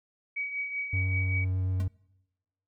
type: tone with tremolo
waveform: sine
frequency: 2267 Hz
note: C#7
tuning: 38 cents sharp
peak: -28 dBFS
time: 0.36-1.45 s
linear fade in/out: 10 ms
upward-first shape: triangle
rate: 5.2 Hz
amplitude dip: 60%
type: tone with vibrato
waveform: triangle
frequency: 93.1 Hz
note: F#2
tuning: 11 cents sharp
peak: -24 dBFS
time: 0.93-1.88 s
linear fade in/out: 5 ms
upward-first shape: triangle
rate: 8.1 Hz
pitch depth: 12 cents each way
type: tone with exponential decay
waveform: square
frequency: 212.8 Hz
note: G#3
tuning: 42 cents sharp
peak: -34 dBFS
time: 1.8-1.89 s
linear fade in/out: 0 ms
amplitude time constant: 19 ms
effects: noise-tail reverb RT60 1.0 s tail -25 dB re dry